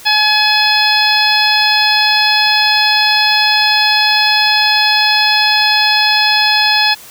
harmonic tone with a mistuned harmonic, 849 Hz, G#5, 38 cents sharp, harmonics 1 / 2 / 3 / 4 / 5 / 6, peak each -16 / -16 / -16 / -16 / -16 / -16 dBFS, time 0.05-6.95 s, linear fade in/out 20 ms, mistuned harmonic 5, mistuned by -17 cents, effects white hiss -36 dBFS RMS until 7.1 s

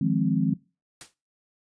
sine chord, F minor seventh, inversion third, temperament equal, 155.56 / 174.61 / 207.7 / 261.6 Hz, Eb3 / F3 / Ab3 / C4, 0 / 0 / 0 / 0 cents, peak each -26 dBFS, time 0.01-0.54 s, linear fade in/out 5 ms
white noise with exponential decay, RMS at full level -37 dBFS, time 1.01-1.14 s, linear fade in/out 1 ms, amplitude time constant 28 ms
effects noise-tail reverb RT60 0.3 s tail -21 dB re dry + resampled to 22050 Hz

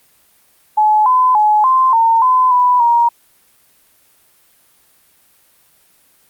sine tone with pitch steps, 854 / 1015 / 848 / 1040 / 910 / 1018 / 990 / 942 Hz, G#5 / B5 / G#5 / C6 / A#5 / C6 / B5 / A#5, +48 / +47 / +36 / -11 / -42 / -48 / +4 / +18 cents, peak -8 dBFS, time 0.77-3.09 s, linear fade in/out 10 ms, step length 290 ms, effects white hiss -53 dBFS RMS until 6.29 s + Opus 32 kbps

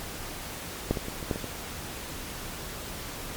clicks, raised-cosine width 2 ms, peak -10 / -17 / -20 / -23 / -13 / -20 / -21 dBFS, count 7, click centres 0.91 / 0.972 / 1.084 / 1.228 / 1.312 / 1.359 / 1.443 s, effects pink hiss -38 dBFS RMS until 3.36 s + MP3 96 kbps

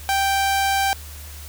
sawtooth tone, 784 Hz, G5, in tune, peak -14 dBFS, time 0.09-0.93 s, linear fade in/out 0 ms, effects added 74 Hz sine -36 dBFS peak until 1.48 s + white hiss -41 dBFS RMS until 1.48 s

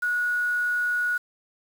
sine tone with quantisation, 1459 Hz, F#6, 25 cents flat, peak -22 dBFS, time 0.02-1.18 s, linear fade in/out 10 ms, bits 7, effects none

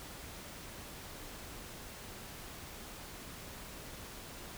silence, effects pink hiss -48 dBFS RMS until 4.57 s

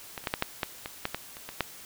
clicks, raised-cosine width 0.3 ms, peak -19 / -28 / -12 / -10 / -9 / -11 / -18 / -12 / -14 / -27 / -21 / -9 dBFS, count 12, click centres 0.178 / 0.24 / 0.272 / 0.339 / 0.424 / 0.632 / 0.859 / 1.054 / 1.146 / 1.369 / 1.49 / 1.607 s, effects white hiss -47 dBFS RMS until 1.85 s

